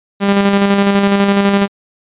sawtooth tone with tremolo, 199.4 Hz, G3, 30 cents sharp, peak -4 dBFS, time 0.2-1.68 s, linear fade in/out 50 ms, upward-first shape square, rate 12 Hz, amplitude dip 35%, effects resampled to 8000 Hz

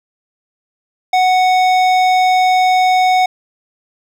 sine tone with hard clipping, 740 Hz, F#5, in tune, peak -11 dBFS, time 1.13-3.26 s, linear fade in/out 5 ms, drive 13 dB, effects none

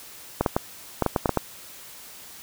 clicks, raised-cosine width 1 ms, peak -6 dBFS, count 9, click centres 0.41 / 0.462 / 0.565 / 1.023 / 1.063 / 1.162 / 1.258 / 1.293 / 1.373 s, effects white hiss -44 dBFS RMS until 2.42 s

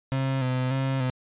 35% pulse tone with vibrato, 130.81 Hz, C3, in tune, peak -22 dBFS, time 0.12-1.1 s, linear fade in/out 0 ms, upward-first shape square, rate 1.7 Hz, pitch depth 39 cents each way, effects resampled to 8000 Hz

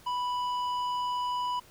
sine tone with tanh clipping, 987.8 Hz, B5, in tune, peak -30 dBFS, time 0.06-1.6 s, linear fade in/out 10 ms, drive 10 dB, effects pink hiss -56 dBFS RMS until 1.7 s

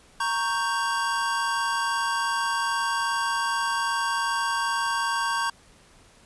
square chord, G diminished, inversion first, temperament equal, 932.3 / 1108.7 / 1568 Hz, Bb5 / Db6 / G6, 0 / 0 / 0 cents, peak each -29 / -29 / -29 dBFS, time 0.2-5.5 s, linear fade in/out 5 ms, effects pink hiss -55 dBFS RMS until 6.25 s + resampled to 24000 Hz

